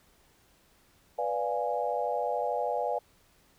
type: chord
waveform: sine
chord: B diminished seventh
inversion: none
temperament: equal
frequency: 493.9 / 587.3 / 698.5 / 830.6 Hz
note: B4 / D5 / F5 / Ab5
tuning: 0 / 0 / 0 / 0 cents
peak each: -33 dBFS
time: 1.18-2.99 s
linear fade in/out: 10 ms
effects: pink hiss -64 dBFS RMS until 3.58 s

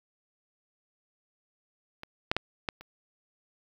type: clicks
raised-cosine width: 0.3 ms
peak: -24 / -9 / -11 / -13 / -30 dBFS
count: 5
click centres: 2.034 / 2.315 / 2.366 / 2.688 / 2.81 s
effects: 8-bit

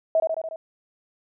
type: tone with echo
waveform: sine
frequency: 645 Hz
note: E5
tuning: 38 cents flat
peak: -16 dBFS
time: 0.15-0.2 s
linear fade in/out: 2 ms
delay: 72 ms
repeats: 5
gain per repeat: -3 dB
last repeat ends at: 0.56 s
effects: none

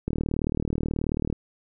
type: click train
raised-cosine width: 3 ms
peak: -13 dBFS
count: 49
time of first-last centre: 0.08-1.327 s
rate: 38.5 Hz
effects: none

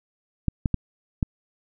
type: clicks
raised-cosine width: 5 ms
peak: -9 dBFS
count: 4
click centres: 0.483 / 0.658 / 0.743 / 1.228 s
effects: none

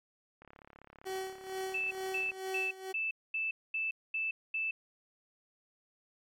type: click train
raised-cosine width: 0.5 ms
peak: -38 dBFS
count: 68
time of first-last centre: 0.42-2.318 s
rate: 35.3 Hz
type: tone with tremolo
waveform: 30% pulse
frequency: 379.5 Hz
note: F#4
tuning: 44 cents sharp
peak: -32 dBFS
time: 1.05-2.93 s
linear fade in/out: 20 ms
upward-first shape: sine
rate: 2.2 Hz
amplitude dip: 80%
type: tone bursts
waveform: sine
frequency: 2637 Hz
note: E7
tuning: in tune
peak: -31 dBFS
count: 8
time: 1.74-4.71 s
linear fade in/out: 5 ms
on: 170 ms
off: 230 ms
effects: MP3 64 kbps

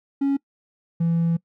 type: tone pair in turn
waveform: triangle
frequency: 277.2 / 167.48 Hz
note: C#4 / E3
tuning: 0 / +28 cents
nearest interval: major sixth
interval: 872 cents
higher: first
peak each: -15 dBFS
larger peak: neither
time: 0.21-0.37 / 1-1.37 s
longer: second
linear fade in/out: 10 ms
effects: noise-tail reverb RT60 0.1 s tail -24 dB re dry + tanh soft clip ceiling -13 dBFS

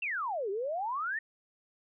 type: exponential two-way sweep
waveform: sine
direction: down then up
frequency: 2794 to 377.7 to 1877 Hz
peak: -31 dBFS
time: 0.02-1.19 s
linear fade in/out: 5 ms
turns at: 0.5 s
effects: none

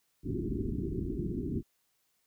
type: low-pass noise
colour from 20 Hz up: white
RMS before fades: -34 dBFS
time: 0.23-1.63 s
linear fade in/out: 50 ms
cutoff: 390 Hz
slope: 96 dB/octave
effects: white hiss -75 dBFS RMS until 2.26 s

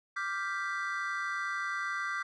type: chord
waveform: triangle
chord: G dominant seventh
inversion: second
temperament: equal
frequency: 1174.7 / 1396.9 / 1568 / 1975.5 Hz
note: D6 / F6 / G6 / B6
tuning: 0 / 0 / 0 / 0 cents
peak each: -35 / -38 / -35 / -37 dBFS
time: 0.16-2.23 s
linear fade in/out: 10 ms
effects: resampled to 22050 Hz

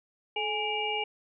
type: tone cluster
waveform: sine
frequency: 431 / 830 / 2334 / 2844 Hz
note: A4 / G#5 / D7 / F7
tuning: -36 / -1 / -11 / +31 cents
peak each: -35 / -33 / -34 / -33 dBFS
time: 0.36-1.04 s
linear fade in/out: 5 ms
effects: none

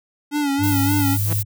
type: tone with vibrato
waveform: square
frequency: 285.9 Hz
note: D4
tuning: 46 cents flat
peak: -19 dBFS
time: 0.31-1.18 s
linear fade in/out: 50 ms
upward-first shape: sine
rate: 3.5 Hz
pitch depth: 64 cents each way
type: tone with pitch glide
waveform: sine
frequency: 101.3 to 102.18 Hz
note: G#2 to G#2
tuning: -43 to -28 cents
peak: -19 dBFS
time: 0.58-1.45 s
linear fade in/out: 50 ms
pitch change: +15 cents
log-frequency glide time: 0.81-1.31 s
type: noise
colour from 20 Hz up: violet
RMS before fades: -26 dBFS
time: 0.63-1.43 s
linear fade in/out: 10 ms
type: tone with exponential growth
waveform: sawtooth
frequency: 164.81 Hz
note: E3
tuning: in tune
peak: -18 dBFS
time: 1.19-1.33 s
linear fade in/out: 2 ms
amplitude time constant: 29 ms
effects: none

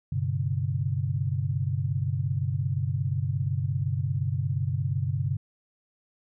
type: tone cluster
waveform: sine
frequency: 97 / 125.3 / 142.6 Hz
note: G2 / B2 / C#3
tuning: -18 / +25 / +49 cents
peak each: -29 dBFS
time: 0.12-5.37 s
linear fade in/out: 5 ms
effects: none

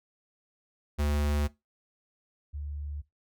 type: tone pair in turn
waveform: square / sine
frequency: 73.42 / 72.91 Hz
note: D2 / D2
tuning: 0 / -12 cents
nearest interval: unison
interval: 12 cents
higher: first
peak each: -26 / -34 dBFS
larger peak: first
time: 0.98-1.48 / 2.53-3.02 s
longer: first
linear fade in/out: 20 ms
effects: noise-tail reverb RT60 0.2 s tail -19 dB re dry

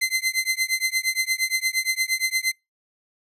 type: tone with tremolo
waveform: sawtooth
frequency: 2065 Hz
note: C7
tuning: 23 cents flat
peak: -14 dBFS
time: 0.01-2.52 s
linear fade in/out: 10 ms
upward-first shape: triangle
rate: 8.6 Hz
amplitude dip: 100%
effects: noise-tail reverb RT60 0.2 s tail -26 dB re dry + resampled to 32000 Hz

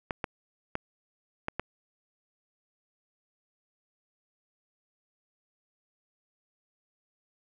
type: clicks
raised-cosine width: 0.5 ms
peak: -15 dBFS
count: 5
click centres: 0.108 / 0.242 / 0.754 / 1.484 / 1.596 s
effects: none

